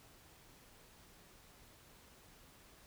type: silence
effects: pink hiss -62 dBFS RMS until 2.86 s